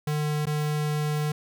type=tone with dropouts; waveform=square; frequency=150.3 Hz; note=D3; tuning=40 cents sharp; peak=-25 dBFS; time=0.07-1.32 s; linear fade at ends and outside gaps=5 ms; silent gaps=0.456-0.468 s; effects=none